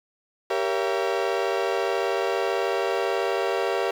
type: chord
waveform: 35% pulse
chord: G diminished seventh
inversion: none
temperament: just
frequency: 392 / 470.4 / 564.5 / 677.4 Hz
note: G4 / Bb4 / Db5 / Fb5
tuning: 0 / +16 / +31 / +47 cents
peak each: -25 / -26 / -28 / -28 dBFS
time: 0.5-3.91 s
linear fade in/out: 5 ms
effects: low-pass 4000 Hz 12 dB/octave + 8-bit